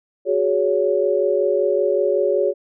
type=chord; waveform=sine; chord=F# suspended second; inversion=none; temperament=equal with one note detuned; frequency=370 / 415.3 / 561.8 Hz; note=F#4 / G#4 / C#5; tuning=0 / 0 / +23 cents; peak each=-21 / -20 / -19 dBFS; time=0.25-2.54 s; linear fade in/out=50 ms; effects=none